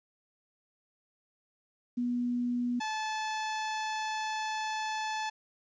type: tone pair in turn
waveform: sine / sawtooth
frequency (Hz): 243.5 / 867.7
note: B3 / A5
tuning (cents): -24 / -24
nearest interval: octave + minor seventh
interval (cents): 2200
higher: second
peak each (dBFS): -28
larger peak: neither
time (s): 1.97-2.8 / 2.8-5.3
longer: second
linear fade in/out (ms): 10
effects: resampled to 16000 Hz + 11-bit